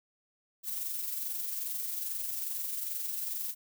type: noise with amplitude modulation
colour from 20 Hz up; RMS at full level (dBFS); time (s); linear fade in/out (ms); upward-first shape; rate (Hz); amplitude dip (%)
violet; -34; 0.63-3.55; 50; sine; 22.4; 40
effects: none